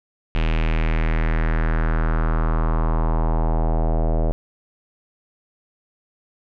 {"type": "tone with low-pass filter sweep", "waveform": "square", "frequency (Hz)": 40.04, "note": "E1", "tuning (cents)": -50, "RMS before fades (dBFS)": -19, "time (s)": [0.35, 4.32], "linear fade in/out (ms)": 0, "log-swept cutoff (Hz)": [2800, 620], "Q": 2.9, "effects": []}